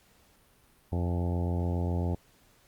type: harmonic tone with a mistuned harmonic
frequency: 87.31 Hz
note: F2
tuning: in tune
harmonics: 1 / 2 / 3 / 4 / 5 / 6 / 7 / 8 / 9 / 10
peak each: -28 / -34 / -38 / -40 / -42 / -44 / -45 / -46 / -47 / -48 dBFS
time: 0.92-2.15 s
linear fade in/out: 5 ms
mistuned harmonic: 9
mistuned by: +39 cents
effects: pink hiss -63 dBFS RMS until 2.67 s + Opus 48 kbps